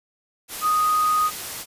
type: tone in noise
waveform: sine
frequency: 1244 Hz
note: D#6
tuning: 1 cent flat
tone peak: -17 dBFS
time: 0.61-1.31 s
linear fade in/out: 50 ms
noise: white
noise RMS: -32 dBFS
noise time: 0.48-1.66 s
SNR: +12 dB
effects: resampled to 32000 Hz